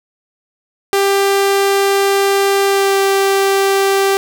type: tone with pitch glide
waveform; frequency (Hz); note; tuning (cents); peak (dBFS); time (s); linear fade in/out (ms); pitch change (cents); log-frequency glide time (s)
sawtooth; 395.3 to 391.7; G4 to G4; +15 to -1; -7; 0.93-4.17; 0; -16; 2.66-2.99
effects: none